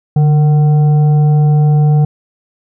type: tone with frequency modulation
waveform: sine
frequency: 147.7 Hz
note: D3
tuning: 10 cents sharp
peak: -6 dBFS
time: 0.16-2.05 s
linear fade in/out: 5 ms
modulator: 608 Hz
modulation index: 0.25
effects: none